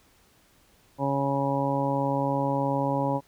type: harmonic tone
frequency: 138.59 Hz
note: C#3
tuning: in tune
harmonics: 1 / 2 / 3 / 4 / 5 / 6 / 7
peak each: -30 / -29 / -37 / -29 / -40 / -31 / -31 dBFS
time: 0.98-3.21 s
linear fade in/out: 50 ms
effects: pink hiss -61 dBFS RMS until 3.27 s